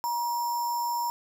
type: tone with sample-and-hold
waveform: sine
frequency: 953 Hz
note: A#5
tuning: 38 cents sharp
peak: -26 dBFS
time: 0.04-1.1 s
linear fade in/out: 0 ms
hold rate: 6300 Hz
effects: none